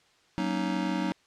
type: chord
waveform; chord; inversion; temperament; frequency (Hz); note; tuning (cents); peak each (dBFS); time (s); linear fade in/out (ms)
square; D# minor seventh; first; just; 186.68 / 233.3 / 280 / 311.1; F#3 / A#3 / C#4 / D#4; +16 / +2 / +18 / 0; -32 / -36 / -35 / -33; 0.38-1.12; 0
effects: white hiss -63 dBFS RMS until 1.26 s + low-pass 5000 Hz 12 dB/octave